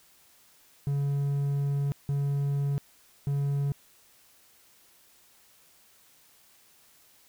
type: tone bursts at uneven times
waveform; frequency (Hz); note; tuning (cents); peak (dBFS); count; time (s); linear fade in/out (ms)
triangle; 141.1; C#3; +31; -23; 3; 0.87-1.92 / 2.09-2.78 / 3.27-3.72; 0
effects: white hiss -60 dBFS RMS until 7.28 s